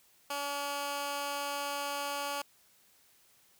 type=tone with high-pass filter; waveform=15% pulse; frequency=284.5 Hz; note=C#4; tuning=45 cents sharp; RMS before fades=-36 dBFS; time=0.3-2.42 s; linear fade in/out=5 ms; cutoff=730 Hz; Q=0.64; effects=white hiss -65 dBFS RMS until 3.59 s